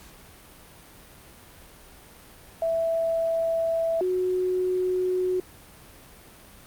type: tone pair in turn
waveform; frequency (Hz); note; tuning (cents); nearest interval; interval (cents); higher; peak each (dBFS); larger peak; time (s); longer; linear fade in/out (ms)
sine; 659.3 / 367.3; E5 / F#4; 0 / -13; minor seventh; 1013; first; -22; neither; 2.62-4.01 / 4.01-5.4; neither; 2
effects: pink hiss -49 dBFS RMS until 6.66 s + Opus 48 kbps